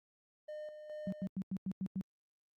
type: tone with tremolo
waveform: triangle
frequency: 607 Hz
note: D#5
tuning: 43 cents flat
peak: -40 dBFS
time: 0.48-1.27 s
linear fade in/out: 10 ms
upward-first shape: square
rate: 2.4 Hz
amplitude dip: 50%
type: tone bursts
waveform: sine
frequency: 190 Hz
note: F#3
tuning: 46 cents sharp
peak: -34 dBFS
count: 7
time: 1.07-2.011 s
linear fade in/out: 0 ms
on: 53 ms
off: 95 ms
effects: high-pass 100 Hz 12 dB/octave + Opus 48 kbps